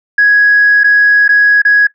sine tone with dropouts, 1665 Hz, G#6, 4 cents sharp, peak -3 dBFS, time 0.18-1.87 s, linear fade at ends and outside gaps 5 ms, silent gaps 0.835-0.842 / 1.28-1.29 / 1.619-1.65 s, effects noise-tail reverb RT60 0.1 s tail -18 dB re dry + tanh soft clip ceiling 0 dBFS

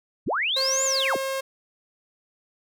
sine linear two-way sweep, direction up then down, 39.96 to 7320 to 39.96 Hz, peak -22 dBFS, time 0.26-1.17 s, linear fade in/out 20 ms, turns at 0.84 s
sawtooth tone with pitch glide, 532 to 536.3 Hz, C5 to C5, +29 to +43 cents, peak -22 dBFS, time 0.56-1.41 s, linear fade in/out 10 ms, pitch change +14 cents, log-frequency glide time 0.67-0.94 s
effects none

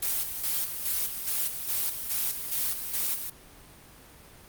blue noise with tremolo, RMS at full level -28 dBFS, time 0.02-3.3 s, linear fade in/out 5 ms, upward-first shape square, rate 2.4 Hz, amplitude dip 55%, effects pink hiss -51 dBFS RMS until 4.48 s + Opus 32 kbps

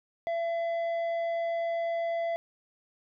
sine tone with tanh clipping, 673 Hz, E5, 36 cents sharp, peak -29 dBFS, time 0.27-2.36 s, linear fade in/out 0 ms, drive 7 dB, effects none

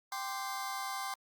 sawtooth chord, G suspended fourth, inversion none, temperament just, 784 / 1045.3 / 1176 Hz, G5 / C6 / D6, 0 / -2 / +2 cents, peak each -36 / -36 / -39 dBFS, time 0.12-1.14 s, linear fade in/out 2 ms, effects Opus 48 kbps

